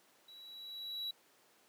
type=tone with level ramp; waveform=triangle; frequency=3908 Hz; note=B7; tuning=19 cents flat; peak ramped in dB=-52 to -35 dBFS; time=0.28-1.11 s; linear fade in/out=5 ms; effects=pink hiss -67 dBFS RMS until 1.68 s + high-pass 300 Hz 12 dB/octave